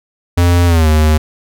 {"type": "tone with pitch glide", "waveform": "square", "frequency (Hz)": [87.31, 77.34], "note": ["F2", "D#2"], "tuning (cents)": [0, -10], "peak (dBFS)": -8, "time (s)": [0.37, 1.18], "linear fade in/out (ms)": 10, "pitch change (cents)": -210, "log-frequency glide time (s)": [0.66, 0.88], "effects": []}